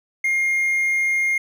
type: tone with hard clipping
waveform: triangle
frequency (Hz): 2127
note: C7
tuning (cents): +28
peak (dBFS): -18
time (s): 0.24-1.38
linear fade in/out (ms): 5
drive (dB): 5
effects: none